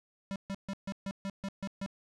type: tone bursts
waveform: square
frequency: 196 Hz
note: G3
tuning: in tune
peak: -35 dBFS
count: 9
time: 0.31-1.862 s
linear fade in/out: 0 ms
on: 48 ms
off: 140 ms
effects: low-pass 7000 Hz 12 dB/octave